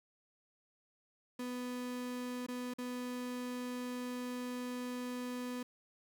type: tone with dropouts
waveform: 35% pulse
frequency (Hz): 248.1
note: B3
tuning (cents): +8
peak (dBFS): -37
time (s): 1.39-5.63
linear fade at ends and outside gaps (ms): 5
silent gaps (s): 2.465-2.484 / 2.738-2.784
effects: 11-bit